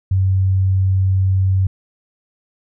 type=tone; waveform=sine; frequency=95 Hz; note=F#2; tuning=46 cents sharp; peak=-12 dBFS; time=0.11-1.67 s; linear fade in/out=5 ms; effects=none